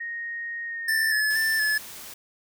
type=tone with pitch glide; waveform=sine; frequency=1864.7 to 1846.5 Hz; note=A#6 to A#6; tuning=0 to -17 cents; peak=-30 dBFS; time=0-1.21 s; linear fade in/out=10 ms; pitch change=-17 cents; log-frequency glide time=0.65-0.78 s
type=tone with vibrato; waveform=square; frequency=1747 Hz; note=A6; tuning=13 cents flat; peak=-22 dBFS; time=0.88-1.78 s; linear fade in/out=5 ms; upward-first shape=square; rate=2.1 Hz; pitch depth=26 cents each way
type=noise; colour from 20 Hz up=white; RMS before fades=-41 dBFS; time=1.3-2.14 s; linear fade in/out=5 ms
effects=none